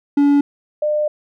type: tone pair in turn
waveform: triangle / sine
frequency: 285.5 / 601.6 Hz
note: D4 / D5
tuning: -49 / +42 cents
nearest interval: octave + minor second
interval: 1291 cents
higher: second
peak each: -8 / -15 dBFS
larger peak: first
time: 0.17-0.41 / 0.82-1.08 s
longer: second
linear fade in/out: 5 ms
effects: none